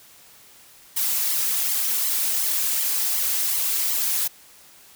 blue noise with flanger, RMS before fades -23 dBFS, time 0.96-4.28 s, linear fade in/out 10 ms, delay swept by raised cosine 0.94 to 4.54 ms, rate 2.7 Hz, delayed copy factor +0.85, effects white hiss -50 dBFS RMS until 4.95 s

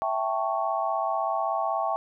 sine chord, A dominant seventh, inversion second, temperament equal, 659.3 / 784 / 880 / 1108.7 Hz, E5 / G5 / A5 / C#6, 0 / 0 / 0 / 0 cents, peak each -29 / -29 / -32 / -30 dBFS, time 0.02-1.96 s, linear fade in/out 0 ms, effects none

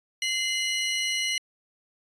30% pulse tone pair together, 2073 / 2931 Hz, C7 / F#7, -17 / -17 cents, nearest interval tritone, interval 600 cents, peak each -25 dBFS, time 0.22-1.38 s, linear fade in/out 2 ms, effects resampled to 22050 Hz

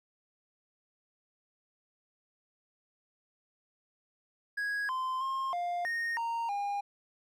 triangle tone with pitch steps, 1657 / 1035 / 1066 / 702 / 1852 / 926 / 809 Hz, G#6 / C6 / C6 / F5 / A#6 / A#5 / G#5, -4 / -19 / +32 / +9 / -12 / -12 / -46 cents, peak -29 dBFS, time 4.57-6.81 s, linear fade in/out 10 ms, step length 320 ms, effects none

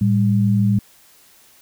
sine tone pair together, 111.68 / 199 Hz, A2 / G3, +26 / +26 cents, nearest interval minor seventh, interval 1000 cents, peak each -16 dBFS, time 0.01-0.79 s, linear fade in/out 5 ms, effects white hiss -51 dBFS RMS until 1.61 s

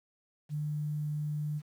sine tone with quantisation, 149.7 Hz, D3, 33 cents sharp, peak -31 dBFS, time 0.49-1.62 s, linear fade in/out 50 ms, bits 10, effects none

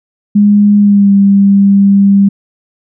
sine tone with pitch glide, 205.6 to 198.48 Hz, G#3 to G3, -17 to +22 cents, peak -3 dBFS, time 0.35-2.29 s, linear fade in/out 10 ms, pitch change -61 cents, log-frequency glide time 0.78-1.12 s, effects none

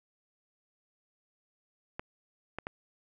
clicks, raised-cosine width 0.5 ms, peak -21 dBFS, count 3, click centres 1.995 / 2.586 / 2.669 s, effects none

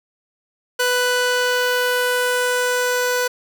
sawtooth tone pair together, 495.7 / 1487 Hz, B4 / F#6, +6 / +8 cents, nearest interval octave + perfect fifth, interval 1902 cents, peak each -15 / -19 dBFS, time 0.79-3.28 s, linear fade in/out 10 ms, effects none

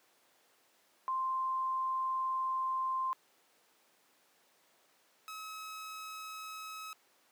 sine / sawtooth tone pair in turn, 1046.5 / 1282.7 Hz, C6 / E6, 0 / -48 cents, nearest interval major third, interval 352 cents, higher second, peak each -31 / -39 dBFS, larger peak first, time 1.08-3.13 / 5.28-6.93 s, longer first, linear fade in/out 0 ms, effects pink hiss -68 dBFS RMS until 7.31 s + high-pass 400 Hz 12 dB/octave

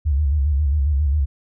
sine tone with vibrato, 72 Hz, D2, 34 cents flat, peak -15 dBFS, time 0.05-1.26 s, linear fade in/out 20 ms, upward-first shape square, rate 7.4 Hz, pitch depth 95 cents each way, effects none

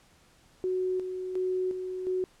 sine tone with tremolo, 370 Hz, F#4, in tune, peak -26 dBFS, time 0.64-2.24 s, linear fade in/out 0 ms, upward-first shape square, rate 1.4 Hz, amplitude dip 50%, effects pink hiss -61 dBFS RMS until 2.4 s + low-pass 10000 Hz 12 dB/octave

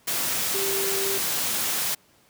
sine tone in noise, 392 Hz, G4, in tune, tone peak -28 dBFS, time 0.54-1.18 s, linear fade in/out 10 ms, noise white, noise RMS -26 dBFS, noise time 0.07-1.95 s, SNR -5 dB, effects pink hiss -59 dBFS RMS until 2.29 s + high-pass 100 Hz 12 dB/octave

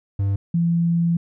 triangle / sine tone pair in turn, 99 / 169.31 Hz, G2 / E3, +18 / +47 cents, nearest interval major sixth, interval 929 cents, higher second, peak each -16 dBFS, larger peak neither, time 0.19-0.36 / 0.54-1.17 s, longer second, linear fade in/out 5 ms, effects none

